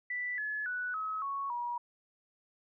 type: tone with pitch steps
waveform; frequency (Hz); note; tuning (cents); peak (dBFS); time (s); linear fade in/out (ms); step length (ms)
sine; 1975.5 / 1709.9 / 1480 / 1281 / 1108.7 / 959.6; B6 / A6 / F#6 / E6 / C#6 / A#5; 0 / -50 / 0 / -50 / 0 / +50; -33; 0.1-1.78; 5; 280
effects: none